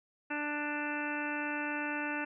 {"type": "harmonic tone", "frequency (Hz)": 295.3, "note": "D4", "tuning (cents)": 10, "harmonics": [1, 2, 3, 4, 5, 6, 7, 8, 9], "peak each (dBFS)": [-38, -44, -41, -48, -39, -42, -48, -47, -41], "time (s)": [0.3, 2.25], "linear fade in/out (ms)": 10, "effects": []}